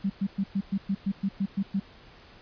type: tone bursts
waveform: sine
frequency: 196 Hz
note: G3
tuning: in tune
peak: -23 dBFS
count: 11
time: 0.04-1.8 s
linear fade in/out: 10 ms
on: 60 ms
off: 110 ms
effects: pink hiss -52 dBFS RMS until 2.41 s + resampled to 11025 Hz